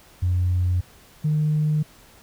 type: tone pair in turn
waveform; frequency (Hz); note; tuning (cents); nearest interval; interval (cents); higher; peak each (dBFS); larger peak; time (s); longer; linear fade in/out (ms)
sine; 90 / 152.41; F#2 / D#3; -47 / -35; major sixth; 912; second; -17; neither; 0.22-0.81 / 1.24-1.83; neither; 10
effects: tanh soft clip ceiling -14 dBFS + pink hiss -51 dBFS RMS until 2.22 s